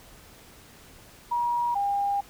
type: tone pair in turn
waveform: sine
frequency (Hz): 956 / 803.9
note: A#5 / G5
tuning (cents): +43 / +43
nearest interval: minor third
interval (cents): 300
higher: first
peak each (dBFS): -23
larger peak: neither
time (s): 1.31-1.75 / 1.75-2.21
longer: second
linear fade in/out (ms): 10
effects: pink hiss -51 dBFS RMS until 2.29 s